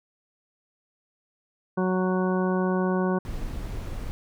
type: harmonic tone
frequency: 185 Hz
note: F#3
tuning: in tune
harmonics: 1 / 2 / 3 / 4 / 5 / 6 / 8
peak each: -24 / -27 / -32 / -36 / -35 / -35 / -37 dBFS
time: 1.77-3.19 s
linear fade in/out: 10 ms
type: noise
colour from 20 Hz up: brown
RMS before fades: -32 dBFS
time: 3.25-4.11 s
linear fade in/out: 0 ms
effects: none